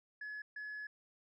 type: tone bursts at uneven times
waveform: sine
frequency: 1700 Hz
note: G#6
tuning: 40 cents sharp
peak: -40 dBFS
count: 2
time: 0.21-0.42 / 0.56-0.87 s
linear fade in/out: 5 ms
effects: tanh soft clip ceiling -40 dBFS